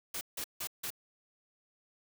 white noise bursts, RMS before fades -38 dBFS, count 4, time 0.14-0.904 s, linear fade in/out 5 ms, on 71 ms, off 160 ms, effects none

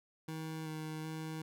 25% pulse tone with pitch steps, 158.9 / 156.3 / 158.3 Hz, D#3 / D#3 / D#3, +37 / +8 / +30 cents, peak -36 dBFS, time 0.28-1.42 s, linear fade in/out 5 ms, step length 380 ms, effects none

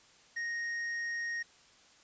sine tone with tanh clipping, 1866 Hz, A#6, 1 cent sharp, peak -35 dBFS, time 0.36-1.43 s, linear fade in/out 10 ms, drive 7 dB, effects white hiss -61 dBFS RMS until 2.03 s + resampled to 16000 Hz

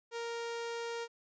sawtooth tone, 466.2 Hz, A#4, in tune, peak -33 dBFS, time 0.11-1.08 s, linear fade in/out 50 ms, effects resampled to 16000 Hz

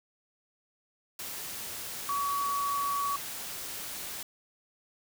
sine tone in noise, 1131 Hz, C#6, 34 cents sharp, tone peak -28 dBFS, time 2.09-3.16 s, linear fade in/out 2 ms, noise white, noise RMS -39 dBFS, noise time 1.19-4.23 s, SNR +8 dB, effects none

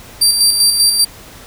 25% pulse tone with tremolo, 4699 Hz, D8, in tune, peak -3 dBFS, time 0.21-1.05 s, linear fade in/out 10 ms, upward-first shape square, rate 5.1 Hz, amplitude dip 45%, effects pink hiss -37 dBFS RMS until 1.46 s

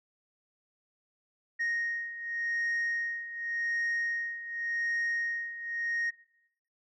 sine beating tone pair, 1864.7 / 1865.58 Hz, A#6 / A#6, 0 / +1 cents, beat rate 0.88 Hz, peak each -34 / -30 dBFS, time 1.59-6.11 s, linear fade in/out 20 ms, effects noise-tail reverb RT60 0.8 s tail -19 dB re dry + tanh soft clip ceiling -26 dBFS

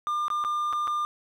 triangle tone with dropouts, 1200 Hz, D6, 37 cents sharp, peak -23 dBFS, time 0.07-1.05 s, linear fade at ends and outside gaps 0 ms, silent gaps 0.282-0.302 / 0.44-0.448 / 0.727-0.732 / 0.873-0.878 s, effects none

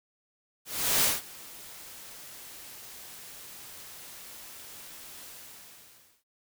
white noise with ADSR envelope, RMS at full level -23 dBFS, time 0.65-6.24 s, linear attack 380 ms, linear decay 180 ms, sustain -23 dB, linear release 950 ms, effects none

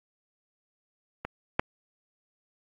clicks, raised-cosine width 0.5 ms, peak -18 / -7 dBFS, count 2, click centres 1.25 / 1.595 s, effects AAC 48 kbps

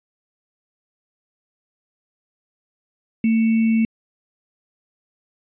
sine tone with sample-and-hold, 224.7 Hz, A3, 37 cents sharp, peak -14 dBFS, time 3.24-3.85 s, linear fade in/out 2 ms, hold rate 2450 Hz, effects resampled to 8000 Hz

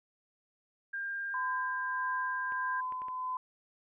sine tone with vibrato, 1600 Hz, G6, 35 cents sharp, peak -34 dBFS, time 0.93-2.81 s, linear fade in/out 10 ms, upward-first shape triangle, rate 19 Hz, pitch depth 10 cents each way
sine tone with tremolo, 1017 Hz, C6, 50 cents flat, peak -32 dBFS, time 1.34-3.37 s, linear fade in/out 2 ms, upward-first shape sine, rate 1.6 Hz, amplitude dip 35%
clicks, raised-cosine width 0.5 ms, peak -35 dBFS, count 4, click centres 2.522 / 2.923 / 3.019 / 3.084 s
effects none

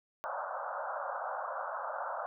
pink band-pass noise, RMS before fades -38 dBFS, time 0.24-2.26 s, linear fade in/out 0 ms, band 540 to 1500 Hz, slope 96 dB/octave, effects none

